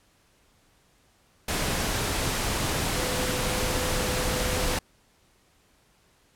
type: tone in noise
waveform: sine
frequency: 504 Hz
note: B4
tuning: 35 cents sharp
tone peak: -33 dBFS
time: 2.96-4.76 s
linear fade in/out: 5 ms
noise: pink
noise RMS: -27 dBFS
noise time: 1.48-4.79 s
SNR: -9 dB
effects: pink hiss -63 dBFS RMS until 6.35 s + low-pass 12000 Hz 12 dB/octave